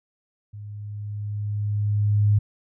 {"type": "tone with level ramp", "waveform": "sine", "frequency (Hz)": 103.83, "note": "G#2", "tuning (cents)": 0, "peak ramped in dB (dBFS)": [-35, -14], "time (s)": [0.53, 2.39], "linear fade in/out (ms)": 10, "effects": []}